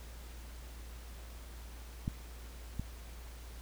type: clicks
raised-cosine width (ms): 5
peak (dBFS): -21 / -24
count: 2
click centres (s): 2.079 / 2.796
effects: added 58 Hz sine -46 dBFS peak until 3.61 s + pink hiss -55 dBFS RMS until 3.61 s